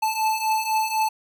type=beating tone pair; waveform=square; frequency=871 / 875 Hz; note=A5 / A5; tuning=-18 / -10 cents; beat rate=4 Hz; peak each=-27 / -23 dBFS; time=0.02-1.09 s; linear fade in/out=10 ms; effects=none